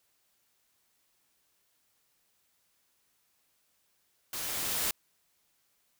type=noise with level ramp; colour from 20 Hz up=white; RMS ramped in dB=-37 to -30 dBFS; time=4.33-4.91 s; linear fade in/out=2 ms; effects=white hiss -73 dBFS RMS until 5.99 s